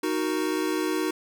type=chord; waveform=square; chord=D# minor; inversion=none; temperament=equal; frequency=311.1 / 370 / 466.2 Hz; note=D#4 / F#4 / A#4; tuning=0 / 0 / 0 cents; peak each=-28 / -29 / -34 dBFS; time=0.03-1.11 s; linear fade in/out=5 ms; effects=none